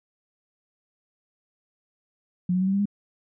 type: tone with pitch steps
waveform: sine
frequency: 179.4 / 184.02 / 188.75 / 193.61 / 198.6 / 203.7 Hz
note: F3 / F#3 / F#3 / G3 / G3 / G#3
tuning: +47 / -9 / +35 / -21 / +23 / -33 cents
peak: -20 dBFS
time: 2.49-2.856 s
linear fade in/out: 5 ms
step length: 61 ms
effects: none